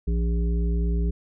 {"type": "harmonic tone with a mistuned harmonic", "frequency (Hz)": 58.27, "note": "A#1", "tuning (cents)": 0, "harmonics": [1, 3, 5, 7], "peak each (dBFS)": [-21, -29, -39, -36], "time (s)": [0.07, 1.11], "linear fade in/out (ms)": 10, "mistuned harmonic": 3, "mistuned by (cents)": -45, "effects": []}